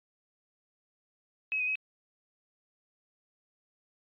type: tone with pitch steps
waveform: sine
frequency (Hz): 2559 / 2498 / 2549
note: D#7 / D#7 / D#7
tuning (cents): +48 / +6 / +41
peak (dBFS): -28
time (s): 1.52-1.754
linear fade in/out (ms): 0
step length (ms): 78
effects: resampled to 8000 Hz